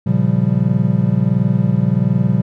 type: chord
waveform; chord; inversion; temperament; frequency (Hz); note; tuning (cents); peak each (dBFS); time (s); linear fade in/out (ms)
triangle; G half-diminished seventh; first; equal with one note detuned; 116.54 / 137.95 / 174.61 / 196; Bb2 / Db3 / F3 / G3; 0 / -8 / 0 / 0; -16; 0.06-2.42; 10
effects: none